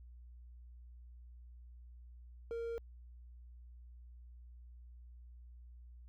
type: tone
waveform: triangle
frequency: 463.6 Hz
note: A#4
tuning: 10 cents flat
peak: -36 dBFS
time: 2.51-2.78 s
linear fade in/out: 0 ms
effects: added 60 Hz sine -52 dBFS peak until 6.08 s